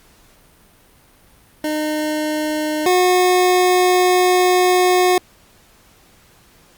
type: tone pair in turn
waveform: 25% pulse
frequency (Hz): 305.7 / 363.5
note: D#4 / F#4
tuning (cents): -30 / -31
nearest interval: minor third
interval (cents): 299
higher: second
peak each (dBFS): -15 / -8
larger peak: second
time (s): 1.64-2.86 / 2.86-5.18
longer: second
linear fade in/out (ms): 2
effects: pink hiss -51 dBFS RMS until 6.77 s + Opus 48 kbps